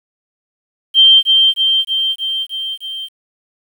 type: tone with echo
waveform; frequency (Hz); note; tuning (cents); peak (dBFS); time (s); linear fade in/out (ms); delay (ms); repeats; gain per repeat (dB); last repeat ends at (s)
sine; 3146; G7; +6; -4; 0.94-1.23; 50; 310; 6; -3; 3.09
effects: 7-bit